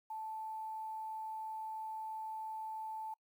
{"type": "tone with quantisation", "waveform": "sine", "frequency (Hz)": 877, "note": "A5", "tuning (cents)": -6, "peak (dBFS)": -40, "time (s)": [0.1, 3.14], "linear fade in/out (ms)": 5, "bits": 11, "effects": ["noise-tail reverb RT60 0.1 s tail -26 dB re dry"]}